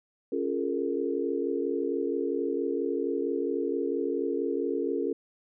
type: chord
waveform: sine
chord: Bb minor seventh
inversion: first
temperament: equal with one note detuned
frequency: 277.2 / 349.2 / 415.3 / 459.7 Hz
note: Db4 / F4 / Ab4 / Bb4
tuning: 0 / 0 / 0 / -24 cents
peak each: -32 dBFS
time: 0.32-5.13 s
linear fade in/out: 5 ms
effects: none